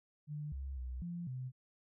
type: tone with pitch steps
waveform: sine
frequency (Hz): 148.9 / 67.7 / 62.8 / 172.9 / 128.2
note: D3 / C#2 / B1 / F3 / C3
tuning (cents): +24 / -40 / +30 / -17 / -35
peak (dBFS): -39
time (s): 0.27-1.52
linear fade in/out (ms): 50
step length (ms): 250
effects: none